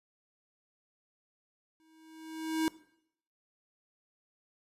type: tone with exponential growth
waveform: square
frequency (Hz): 318.9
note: D#4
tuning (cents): +43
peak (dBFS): -26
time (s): 1.8-2.68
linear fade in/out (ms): 0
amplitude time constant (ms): 190
effects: noise-tail reverb RT60 0.7 s tail -19 dB re dry + resampled to 32000 Hz